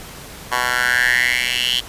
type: tone with high-pass filter sweep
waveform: 10% pulse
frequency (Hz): 123.9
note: B2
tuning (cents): +6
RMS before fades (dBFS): -18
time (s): 0.51-1.81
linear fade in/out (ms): 20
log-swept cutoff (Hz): 1100 to 3200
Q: 5.9
effects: pink hiss -36 dBFS RMS until 1.88 s + resampled to 32000 Hz